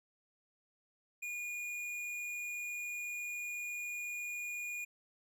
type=tone with hard clipping; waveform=sine; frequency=2438 Hz; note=D#7; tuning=36 cents flat; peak=-40 dBFS; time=1.22-4.85 s; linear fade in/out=10 ms; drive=11 dB; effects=none